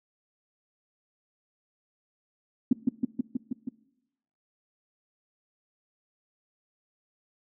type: tone with echo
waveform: sine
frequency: 250 Hz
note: B3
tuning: 21 cents sharp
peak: -16 dBFS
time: 2.71-2.73 s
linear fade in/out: 5 ms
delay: 160 ms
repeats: 6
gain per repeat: -2 dB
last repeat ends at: 3.69 s
effects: noise-tail reverb RT60 0.9 s tail -20 dB re dry